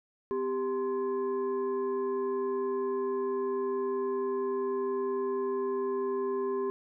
sine tone with frequency modulation, 394.9 Hz, G4, 13 cents sharp, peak -28 dBFS, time 0.31-6.7 s, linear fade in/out 0 ms, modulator 649 Hz, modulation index 0.62, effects none

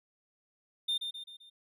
triangle tone with echo, 3617 Hz, A7, 47 cents sharp, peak -27 dBFS, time 0.88-0.98 s, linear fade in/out 10 ms, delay 130 ms, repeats 4, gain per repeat -6 dB, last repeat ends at 1.5 s, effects none

